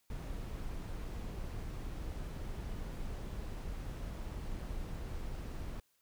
brown noise, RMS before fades -41 dBFS, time 0.1-5.8 s, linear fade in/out 2 ms, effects white hiss -75 dBFS RMS until 6.01 s

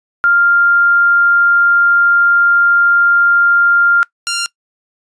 sine / 10% pulse tone pair in turn, 1396.9 / 1391.1 Hz, F6 / F6, 0 / -7 cents, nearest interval unison, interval 7 cents, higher first, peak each -7 dBFS, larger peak neither, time 0.24-4.03 / 4.27-4.46 s, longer first, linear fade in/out 0 ms, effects noise-tail reverb RT60 0.1 s tail -22 dB re dry + resampled to 22050 Hz

